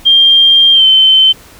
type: tone with pitch glide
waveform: sine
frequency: 3192 to 3081 Hz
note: G7 to G7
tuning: +31 to -31 cents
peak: -3 dBFS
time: 0.05-1.33 s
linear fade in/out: 20 ms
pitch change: -62 cents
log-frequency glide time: 0.73-0.85 s
effects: pink hiss -38 dBFS RMS until 1.59 s